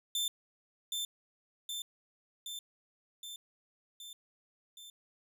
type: tone with echo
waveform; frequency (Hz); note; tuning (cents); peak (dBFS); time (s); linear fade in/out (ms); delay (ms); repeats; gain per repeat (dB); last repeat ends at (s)
sawtooth; 3554; A7; +17; -28; 0.15-0.28; 2; 770; 6; -3; 4.9
effects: none